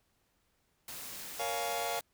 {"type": "noise", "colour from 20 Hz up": "white", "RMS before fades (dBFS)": -44, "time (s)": [0.88, 2.01], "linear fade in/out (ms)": 2}
{"type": "chord", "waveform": "sawtooth", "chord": "Bb minor seventh", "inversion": "none", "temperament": "just", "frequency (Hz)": [466.2, 559.4, 699.2, 839.1], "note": ["Bb4", "Db5", "F5", "Ab5"], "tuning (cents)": [0, 16, 2, 18], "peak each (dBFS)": [-37, -36, -32, -35], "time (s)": [1.39, 2], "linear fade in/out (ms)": 10}
{"effects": ["pink hiss -75 dBFS RMS until 2.13 s"]}